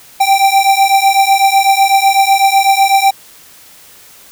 square beating tone pair, 779 / 787 Hz, G5 / G5, -11 / +7 cents, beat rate 8 Hz, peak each -11 dBFS, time 0.2-3.11 s, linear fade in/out 10 ms, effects white hiss -40 dBFS RMS until 4.31 s

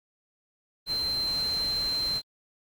sine tone in noise, 4119 Hz, C8, 28 cents flat, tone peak -26 dBFS, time 0.86-2.22 s, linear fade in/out 50 ms, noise pink, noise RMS -40 dBFS, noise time 0.86-2.22 s, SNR +11 dB, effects Opus 32 kbps

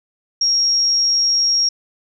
sine tone, 5588 Hz, F8, in tune, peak -13 dBFS, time 0.41-1.69 s, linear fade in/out 5 ms, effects none

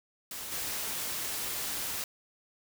white noise with level steps, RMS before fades -40 / -35 dBFS, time 0.31-2.04 s, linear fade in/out 2 ms, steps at 0.51 s, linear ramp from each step 20 ms, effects none

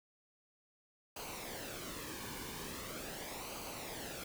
pink noise with flanger, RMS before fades -45 dBFS, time 1.16-4.24 s, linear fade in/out 5 ms, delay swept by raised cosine 0.55 to 1.55 ms, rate 0.41 Hz, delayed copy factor -0.6, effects none

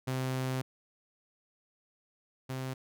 sawtooth tone pair in turn, 130 / 130.71 Hz, C3 / C3, -11 / -1 cents, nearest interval unison, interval 10 cents, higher second, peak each -27 / -31 dBFS, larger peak first, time 0.07-0.62 / 2.49-2.74 s, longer first, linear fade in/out 10 ms, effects none

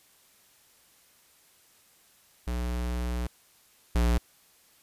square tone pair in turn, 60.4 / 58.99 Hz, B1 / A#1, -38 / +21 cents, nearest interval unison, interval 41 cents, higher first, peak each -29 / -22 dBFS, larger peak second, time 2.47-3.27 / 3.95-4.18 s, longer first, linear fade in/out 5 ms, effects white hiss -61 dBFS RMS until 4.82 s + resampled to 32000 Hz

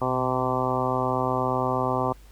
harmonic tone with a mistuned harmonic, 128.4 Hz, C3, 32 cents flat, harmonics 1 / 2 / 3 / 4 / 5 / 6 / 7 / 8 / 9, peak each -31 / -31 / -31 / -31 / -31 / -31 / -31 / -31 / -31 dBFS, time 0.01-2.13 s, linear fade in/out 10 ms, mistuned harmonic 1, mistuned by -44 cents, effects added 50 Hz sine -46 dBFS peak until 2.31 s + pink hiss -57 dBFS RMS until 2.31 s

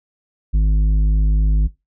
sine tone with tanh clipping, 51.91 Hz, G#1, in tune, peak -13 dBFS, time 0.53-1.68 s, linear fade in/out 20 ms, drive 8 dB, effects noise-tail reverb RT60 0.2 s tail -18 dB re dry

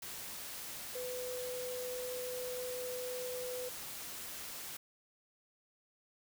sine tone in noise, 500 Hz, B4, 21 cents sharp, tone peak -39 dBFS, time 0.95-3.69 s, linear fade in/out 5 ms, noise white, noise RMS -45 dBFS, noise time 0.02-4.77 s, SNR +3 dB, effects none

